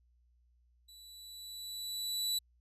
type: tone with level ramp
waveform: sawtooth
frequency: 3952 Hz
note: B7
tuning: in tune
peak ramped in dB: -51 to -27 dBFS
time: 0.88-2.39 s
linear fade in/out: 10 ms
effects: added 60 Hz sine -66 dBFS peak until 2.6 s + resampled to 32000 Hz